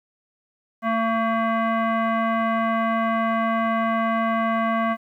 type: tone with frequency modulation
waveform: sine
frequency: 225.4 Hz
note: A3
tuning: 42 cents sharp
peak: -19 dBFS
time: 0.82-4.97 s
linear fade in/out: 50 ms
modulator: 904 Hz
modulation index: 1.4
effects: 10-bit